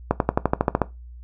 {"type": "accelerating click train", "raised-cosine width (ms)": 1, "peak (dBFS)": -3, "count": 10, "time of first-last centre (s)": [0.11, 0.817], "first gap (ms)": 92, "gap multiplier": 0.96, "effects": ["noise-tail reverb RT60 0.2 s tail -17 dB re dry", "added 60 Hz sine -38 dBFS peak until 1.23 s"]}